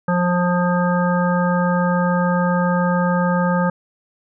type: harmonic tone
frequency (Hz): 177.3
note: F3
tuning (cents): +26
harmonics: 1 / 3 / 5 / 7 / 9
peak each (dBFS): -17 / -22 / -24 / -25 / -27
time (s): 0.08-3.7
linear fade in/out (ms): 5
effects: none